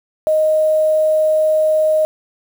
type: tone with quantisation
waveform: sine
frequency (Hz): 622.3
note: D#5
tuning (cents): 0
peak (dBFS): -11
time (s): 0.27-2.05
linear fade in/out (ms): 0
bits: 6
effects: none